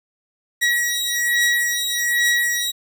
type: beating tone pair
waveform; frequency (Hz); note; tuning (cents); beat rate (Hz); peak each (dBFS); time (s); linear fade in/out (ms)
sawtooth; 1914 / 1915.2; A#6 / A#6; +45 / +46; 1.2; -17; 0.61-2.72; 20
effects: none